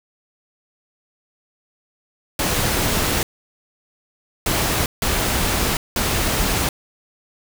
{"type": "noise bursts at uneven times", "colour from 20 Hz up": "pink", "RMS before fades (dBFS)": -20, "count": 4, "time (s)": [[2.39, 3.23], [4.46, 4.86], [5.02, 5.77], [5.96, 6.69]], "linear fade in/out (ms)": 2, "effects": []}